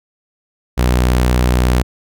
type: tone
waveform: sawtooth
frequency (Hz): 61.74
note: B1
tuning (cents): 0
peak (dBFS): -7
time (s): 0.77-1.83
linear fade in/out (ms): 20
effects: none